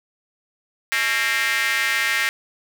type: tone with high-pass filter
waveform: square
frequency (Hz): 123.47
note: B2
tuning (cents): 0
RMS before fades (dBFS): -21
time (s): 0.92-2.29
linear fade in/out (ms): 0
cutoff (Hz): 1900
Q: 3.7
effects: none